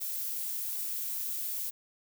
violet noise, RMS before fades -35 dBFS, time 0-1.71 s, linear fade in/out 20 ms, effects none

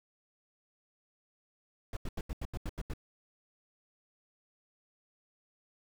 brown noise bursts, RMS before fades -36 dBFS, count 9, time 1.93-2.936 s, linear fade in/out 2 ms, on 38 ms, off 83 ms, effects none

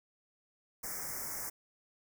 white band-stop noise, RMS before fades -40 dBFS, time 0.83-1.5 s, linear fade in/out 10 ms, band 2200 to 5100 Hz, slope 96 dB/octave, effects none

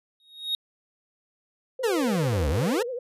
triangle tone with exponential growth, 3751 Hz, A#7, 10 cents sharp, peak -20 dBFS, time 0.2-0.55 s, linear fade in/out 1 ms, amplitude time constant 74 ms
sine tone with vibrato, 496.6 Hz, B4, 9 cents sharp, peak -29 dBFS, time 1.79-2.99 s, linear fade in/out 5 ms, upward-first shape triangle, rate 11 Hz, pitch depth 130 cents each way
40% pulse exponential two-way sweep, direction down then up, 493.9 to 66.8 to 493.9 Hz, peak -22 dBFS, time 1.83-2.83 s, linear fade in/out 10 ms, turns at 2.49 s
effects resampled to 32000 Hz

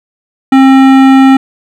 sine tone with hard clipping, 267 Hz, C4, 35 cents sharp, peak -3 dBFS, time 0.52-1.37 s, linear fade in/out 5 ms, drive 16 dB, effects none

